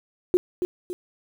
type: tone with echo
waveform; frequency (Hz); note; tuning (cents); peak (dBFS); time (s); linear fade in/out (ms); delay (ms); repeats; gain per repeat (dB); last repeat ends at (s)
sine; 359.5; F#4; -50; -14; 0.34-0.37; 0; 280; 2; -7; 0.93
effects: 8-bit